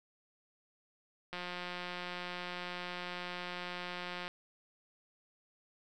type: click train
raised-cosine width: 0.3 ms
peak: -25 dBFS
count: 526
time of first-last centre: 1.33-4.279 s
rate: 178 Hz
effects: none